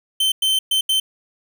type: tone bursts at uneven times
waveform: 45% pulse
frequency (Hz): 3093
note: G7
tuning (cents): -24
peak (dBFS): -15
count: 4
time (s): 0.2-0.32 / 0.42-0.59 / 0.71-0.81 / 0.89-1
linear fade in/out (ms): 5
effects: none